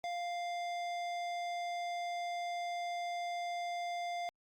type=tone with hard clipping; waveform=triangle; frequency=698.5 Hz; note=F5; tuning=in tune; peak=-38 dBFS; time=0.04-4.29 s; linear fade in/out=0 ms; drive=18 dB; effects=Opus 48 kbps